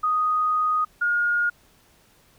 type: tone pair in turn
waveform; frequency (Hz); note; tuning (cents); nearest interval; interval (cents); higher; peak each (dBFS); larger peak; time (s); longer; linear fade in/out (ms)
sine; 1244.5 / 1427.7; D#6 / F6; 0 / +38; major second; 238; second; -19; neither; 0.03-0.85 / 1.01-1.5; first; 10
effects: pink hiss -58 dBFS RMS until 2.38 s